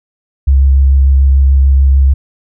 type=tone with vibrato; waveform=sine; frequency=67.8 Hz; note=C#2; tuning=38 cents flat; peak=-4 dBFS; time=0.47-2.14 s; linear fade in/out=10 ms; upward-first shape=sine; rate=6.8 Hz; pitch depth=16 cents each way; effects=none